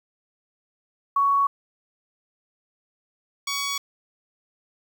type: tone pair in turn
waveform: sine / 10% pulse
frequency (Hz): 1117 / 1124.8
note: C#6 / C#6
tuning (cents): +13 / +25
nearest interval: unison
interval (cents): 12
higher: second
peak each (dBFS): -17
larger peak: neither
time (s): 1.16-1.47 / 3.47-3.78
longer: neither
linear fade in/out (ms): 5
effects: 9-bit